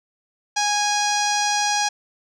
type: tone with low-pass filter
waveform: sawtooth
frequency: 826 Hz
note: G#5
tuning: 10 cents flat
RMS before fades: -21 dBFS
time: 0.56-1.89 s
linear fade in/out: 10 ms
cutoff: 5900 Hz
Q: 4.2
effects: none